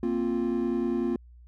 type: chord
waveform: triangle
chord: Bb suspended second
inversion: none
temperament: equal with one note detuned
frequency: 233.1 / 263.3 / 349.2 Hz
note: Bb3 / C4 / F4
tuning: 0 / +11 / 0 cents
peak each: -27 / -28 / -26 dBFS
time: 0.03-1.16 s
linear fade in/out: 2 ms
effects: tanh soft clip ceiling -14 dBFS + added 60 Hz sine -48 dBFS peak until 1.47 s